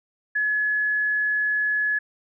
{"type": "tone", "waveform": "sine", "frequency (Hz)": 1700, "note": "G#6", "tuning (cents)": 40, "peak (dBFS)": -20, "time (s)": [0.35, 1.99], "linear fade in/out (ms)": 10, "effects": []}